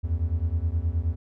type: beating tone pair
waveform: triangle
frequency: 77.78 / 87.28 Hz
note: D#2 / F2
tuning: 0 / -1 cents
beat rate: 9.5 Hz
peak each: -24 dBFS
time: 0.03-1.16 s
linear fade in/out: 20 ms
effects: none